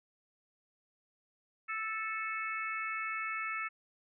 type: harmonic tone with a mistuned harmonic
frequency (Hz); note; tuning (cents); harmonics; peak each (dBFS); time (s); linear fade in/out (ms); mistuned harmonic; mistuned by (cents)
440; A4; 0; 3 / 4 / 5 / 6; -38 / -42 / -39 / -43; 1.68-3.69; 20; 6; -18
effects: none